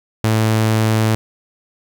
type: tone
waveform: sawtooth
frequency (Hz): 110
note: A2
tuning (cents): 0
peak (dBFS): -9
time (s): 0.24-1.15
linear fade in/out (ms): 0
effects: 8-bit